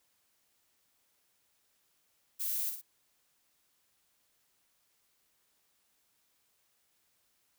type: noise with echo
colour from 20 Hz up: violet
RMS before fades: -35 dBFS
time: 2.39-2.71 s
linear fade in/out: 20 ms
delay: 54 ms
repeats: 2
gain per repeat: -6 dB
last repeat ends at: 2.818 s
effects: white hiss -74 dBFS RMS until 7.58 s